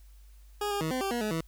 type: tone with pitch steps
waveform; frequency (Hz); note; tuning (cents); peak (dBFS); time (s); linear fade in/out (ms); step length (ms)
20% pulse; 413 / 405.4 / 158.9 / 256.6 / 390.7 / 239.3 / 213.4 / 163; G#4 / G#4 / D#3 / C4 / G4 / A#3 / G#3 / E3; -10 / -42 / +37 / -34 / -6 / +46 / +47 / -19; -24; 0.61-1.41; 5; 100
effects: added 50 Hz sine -50 dBFS peak until 1.47 s + white hiss -66 dBFS RMS until 1.47 s